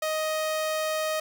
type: tone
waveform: sawtooth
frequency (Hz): 625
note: D#5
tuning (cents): +8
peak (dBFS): -22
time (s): 0.02-1.2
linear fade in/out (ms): 5
effects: none